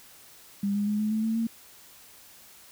sine tone with pitch steps, 200.4 / 204.7 / 209.2 / 213.7 / 218.3 / 223 / 227.8 Hz, G3 / G#3 / G#3 / G#3 / A3 / A3 / A#3, +38 / -25 / +13 / +50 / -13 / +23 / -40 cents, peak -24 dBFS, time 0.63-1.47 s, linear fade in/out 5 ms, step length 120 ms, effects white hiss -52 dBFS RMS until 2.71 s

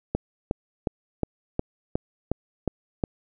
click train, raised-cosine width 2 ms, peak -10 dBFS, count 9, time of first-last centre 0.15-3.038 s, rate 2.77 Hz, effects none

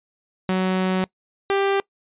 sawtooth tone pair in turn, 186.6 / 394.3 Hz, F#3 / G4, +15 / +10 cents, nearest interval octave + minor second, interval 1295 cents, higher second, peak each -15 / -14 dBFS, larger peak second, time 0.49-1.04 / 1.5-1.8 s, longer first, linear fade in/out 0 ms, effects noise-tail reverb RT60 0.1 s tail -23 dB re dry + resampled to 8000 Hz

